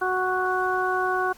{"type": "harmonic tone", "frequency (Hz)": 370, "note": "F#4", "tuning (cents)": 0, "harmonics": [1, 2, 3, 4], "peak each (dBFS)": [-27, -27, -27, -27], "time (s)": [0.01, 1.33], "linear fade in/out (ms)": 10, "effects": ["pink hiss -51 dBFS RMS until 1.37 s", "Opus 24 kbps"]}